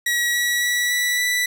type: tone with pitch steps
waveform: sawtooth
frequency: 1918 / 1931.3 / 1944.8 / 1958.3 / 1971.9 Hz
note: A#6 / B6 / B6 / B6 / B6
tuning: +49 / -39 / -27 / -15 / -3 cents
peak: -15 dBFS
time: 0.06-1.46 s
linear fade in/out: 5 ms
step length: 280 ms
effects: none